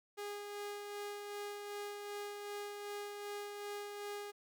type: tone with tremolo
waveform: sawtooth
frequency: 410.2 Hz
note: G#4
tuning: 21 cents flat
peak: -37 dBFS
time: 0.17-4.32 s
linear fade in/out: 20 ms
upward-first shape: sine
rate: 2.6 Hz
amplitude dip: 35%
effects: none